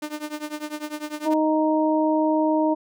sawtooth tone with tremolo, 301.4 Hz, D4, 45 cents sharp, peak -22 dBFS, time 0.02-1.34 s, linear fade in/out 5 ms, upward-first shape triangle, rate 10 Hz, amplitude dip 95%
harmonic tone, 311.2 Hz, D#4, in tune, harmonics 1 / 2 / 3, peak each -20 / -23 / -25 dBFS, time 1.25-2.75 s, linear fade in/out 20 ms
effects none

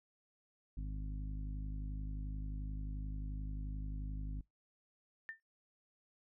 harmonic tone, 51.4 Hz, G#1, 17 cents flat, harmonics 1 / 2 / 3 / 4 / 5 / 6, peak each -39 / -50 / -49 / -60 / -53 / -65 dBFS, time 0.77-4.41 s, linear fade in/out 5 ms
sine tone with exponential decay, 1801 Hz, A6, 40 cents sharp, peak -38 dBFS, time 5.29-5.4 s, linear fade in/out 0 ms, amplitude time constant 23 ms
effects noise-tail reverb RT60 0.2 s tail -25 dB re dry

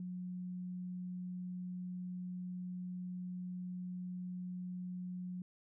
sine tone, 180.9 Hz, F#3, 39 cents flat, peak -40 dBFS, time 0-5.42 s, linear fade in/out 2 ms, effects none

